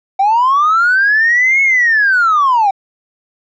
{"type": "linear two-way sweep", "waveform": "triangle", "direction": "up then down", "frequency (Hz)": [757, 2200, 757], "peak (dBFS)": -5, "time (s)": [0.19, 2.71], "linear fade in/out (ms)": 10, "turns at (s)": 1.62, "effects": ["tanh soft clip ceiling -5 dBFS", "resampled to 16000 Hz"]}